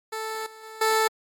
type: tone with level steps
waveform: 15% pulse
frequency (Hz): 440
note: A4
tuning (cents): 0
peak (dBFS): -23 / -37 / -33 / -13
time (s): 0.12-1.08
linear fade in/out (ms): 10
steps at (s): 0.46 / 0.63 / 0.81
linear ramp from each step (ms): 5
effects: MP3 64 kbps